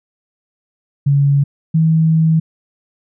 sine tone pair in turn, 141.1 / 160.64 Hz, C#3 / E3, +31 / -44 cents, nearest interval major second, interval 225 cents, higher second, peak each -9 / -9 dBFS, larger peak neither, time 1.06-1.44 / 1.74-2.4 s, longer second, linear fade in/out 10 ms, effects none

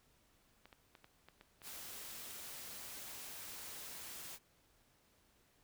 clicks, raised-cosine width 0.3 ms, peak -40 dBFS, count 8, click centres 0.656 / 0.728 / 0.952 / 1.044 / 1.286 / 1.411 / 1.618 / 1.907 s
white noise, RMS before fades -49 dBFS, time 1.62-4.39 s, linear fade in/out 50 ms
effects pink hiss -72 dBFS RMS until 5.63 s

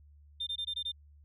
sine tone bursts, 3600 Hz, A7, 39 cents sharp, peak -31 dBFS, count 6, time 0.4-0.919 s, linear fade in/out 10 ms, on 69 ms, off 21 ms, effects tanh soft clip ceiling -30 dBFS + added 73 Hz sine -55 dBFS peak until 1.24 s

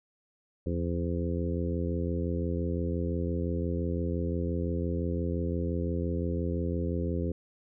harmonic tone with a mistuned harmonic, 85.8 Hz, F2, 30 cents flat, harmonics 1 / 2 / 3 / 4 / 5 / 6, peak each -31 / -34 / -36 / -37 / -38 / -39 dBFS, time 0.66-7.32 s, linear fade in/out 5 ms, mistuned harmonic 1, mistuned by -89 cents, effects none

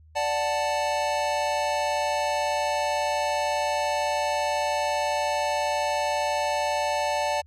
square chord, D major, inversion none, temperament equal, 587.3 / 740 / 880 Hz, D5 / F#5 / A5, 0 / 0 / 0 cents, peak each -28 / -31 / -28 dBFS, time 0.15-7.42 s, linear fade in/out 20 ms, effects added 78 Hz sine -50 dBFS peak until 7.46 s + low-pass 8000 Hz 12 dB/octave

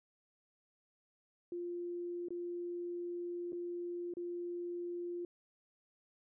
sine tone with dropouts, 349.2 Hz, F4, in tune, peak -38 dBFS, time 1.52-5.25 s, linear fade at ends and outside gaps 2 ms, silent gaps 2.285-2.305 / 3.522-3.529 / 4.138-4.169 s, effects none

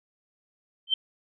sine tone with exponential growth, 3115 Hz, G7, 12 cents flat, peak -16 dBFS, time 0.87-0.94 s, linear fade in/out 5 ms, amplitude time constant 15 ms, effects none

